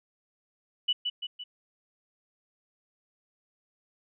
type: tone with echo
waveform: sine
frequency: 2960 Hz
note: F#7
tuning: in tune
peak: -22 dBFS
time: 0.88-0.93 s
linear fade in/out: 10 ms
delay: 170 ms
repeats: 3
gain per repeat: -5 dB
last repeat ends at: 1.44 s
effects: none